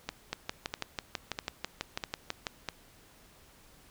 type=two click trains; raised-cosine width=0.2 ms; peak=-15 / -16 dBFS; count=14 / 5; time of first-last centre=0.33-2.468 / 0.09-2.687 s; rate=6.08 / 1.54 Hz; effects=pink hiss -59 dBFS RMS until 3.9 s